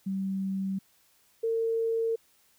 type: tone pair in turn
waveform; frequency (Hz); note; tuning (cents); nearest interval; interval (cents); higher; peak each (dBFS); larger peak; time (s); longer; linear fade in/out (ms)
sine; 192.8 / 454.2; G3 / A#4; -28 / -45; octave + minor third; 1483; second; -28 / -25; second; 0.06-0.79 / 1.43-2.16; neither; 10
effects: white hiss -65 dBFS RMS until 2.58 s

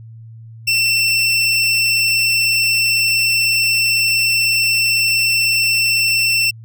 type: tone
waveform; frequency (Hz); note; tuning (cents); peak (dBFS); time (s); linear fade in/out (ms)
25% pulse; 2691; E7; +35; -9; 0.67-6.51; 10
effects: added 113 Hz sine -34 dBFS peak until 6.64 s

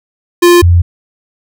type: tone pair in turn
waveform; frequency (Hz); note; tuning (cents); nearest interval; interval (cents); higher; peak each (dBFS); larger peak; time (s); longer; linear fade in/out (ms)
square / sine; 349.2 / 86.72; F4 / F2; 0 / -12; 2 octaves; 2412; first; -3; neither; 0.42-0.62 / 0.62-0.82; neither; 10
effects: none

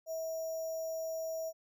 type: tone with sample-and-hold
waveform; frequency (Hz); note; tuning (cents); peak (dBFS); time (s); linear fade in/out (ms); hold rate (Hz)
sine; 646; E5; -35; -35; 0.06-1.53; 50; 6300
effects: none

